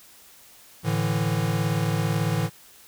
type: chord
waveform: square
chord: A suspended fourth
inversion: none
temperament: equal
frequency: 110 / 146.83 / 164.81 Hz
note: A2 / D3 / E3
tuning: 0 / 0 / 0 cents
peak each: -27 / -28 / -27 dBFS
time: 0.83-2.5 s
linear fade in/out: 50 ms
effects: white hiss -51 dBFS RMS until 2.87 s